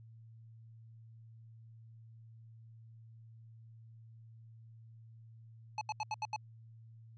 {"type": "tone bursts", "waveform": "square", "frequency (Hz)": 859, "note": "A5", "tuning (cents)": -42, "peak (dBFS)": -35, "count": 6, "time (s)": [5.78, 6.362], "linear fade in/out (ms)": 2, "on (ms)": 32, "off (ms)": 78, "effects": ["added 113 Hz sine -53 dBFS peak until 7.17 s", "resampled to 16000 Hz"]}